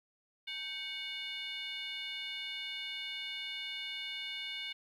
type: tone with frequency modulation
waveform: sine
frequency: 2899 Hz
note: F#7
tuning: 36 cents flat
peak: -37 dBFS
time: 0.47-4.73 s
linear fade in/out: 10 ms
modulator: 671 Hz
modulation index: 1.4
effects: tanh soft clip ceiling -34 dBFS + 12-bit